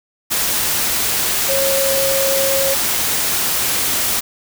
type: tone in noise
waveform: sine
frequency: 544 Hz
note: C#5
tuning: 33 cents flat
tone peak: -17 dBFS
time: 1.48-2.75 s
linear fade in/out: 20 ms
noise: white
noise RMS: -18 dBFS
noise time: 0.3-4.21 s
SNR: -2 dB
effects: none